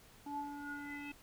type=tone with low-pass filter sweep; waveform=square; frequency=287.8 Hz; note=D4; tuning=35 cents flat; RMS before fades=-44 dBFS; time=0.26-1.12 s; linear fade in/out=5 ms; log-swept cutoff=730 to 2700 Hz; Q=8.1; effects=pink hiss -61 dBFS RMS until 1.22 s